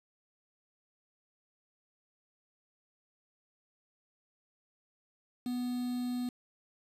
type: tone with quantisation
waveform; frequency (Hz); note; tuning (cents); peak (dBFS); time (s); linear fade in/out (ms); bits
triangle; 246.9; B3; 0; -30; 5.46-6.29; 2; 8
effects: resampled to 32000 Hz